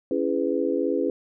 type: chord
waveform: sine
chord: C# minor seventh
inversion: none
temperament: just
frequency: 277.2 / 332.6 / 415.8 / 498.9 Hz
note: C#4 / E4 / G#4 / B4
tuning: 0 / +16 / +2 / +17 cents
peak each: -27 dBFS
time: 0.11-1.1 s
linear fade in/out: 2 ms
effects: none